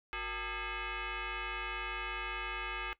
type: tone with frequency modulation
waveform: sine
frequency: 473.5 Hz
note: A#4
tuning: 27 cents sharp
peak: -36 dBFS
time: 0.13-2.93 s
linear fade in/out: 0 ms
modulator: 421 Hz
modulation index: 5.9
effects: noise-tail reverb RT60 0.1 s tail -18 dB re dry